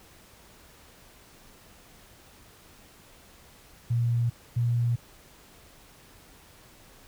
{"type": "tone pair in turn", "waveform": "sine", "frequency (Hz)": [118.4, 119.07], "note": ["A#2", "A#2"], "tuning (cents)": [27, 37], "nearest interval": "unison", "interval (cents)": 10, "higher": "second", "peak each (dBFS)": -22, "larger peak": "neither", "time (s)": [[3.9, 4.3], [4.56, 4.96]], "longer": "neither", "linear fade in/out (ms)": 10, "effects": ["pink hiss -54 dBFS RMS until 7.07 s"]}